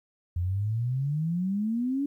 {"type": "exponential sweep", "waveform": "sine", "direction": "up", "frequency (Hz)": [85, 288.6], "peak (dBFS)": -25, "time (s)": [0.36, 2.06], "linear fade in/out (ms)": 5, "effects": ["11-bit"]}